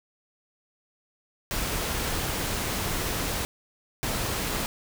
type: noise bursts at uneven times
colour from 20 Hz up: pink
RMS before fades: -29 dBFS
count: 2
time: 1.51-3.45 / 4.03-4.66 s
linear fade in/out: 0 ms
effects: none